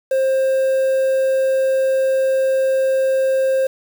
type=tone with quantisation; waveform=triangle; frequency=530 Hz; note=C5; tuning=22 cents sharp; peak=-12 dBFS; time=0.11-3.67 s; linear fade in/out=5 ms; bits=6; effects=none